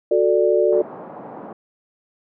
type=chord; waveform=sine; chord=D major; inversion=first; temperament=just; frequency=367.1 / 440.5 / 587.3 Hz; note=F#4 / A4 / D5; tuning=-14 / +2 / 0 cents; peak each=-18 dBFS; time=0.11-0.82 s; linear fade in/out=5 ms
type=band-pass noise; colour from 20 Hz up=white; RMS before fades=-36 dBFS; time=0.72-1.53 s; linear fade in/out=5 ms; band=160 to 910 Hz; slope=24 dB/octave
effects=none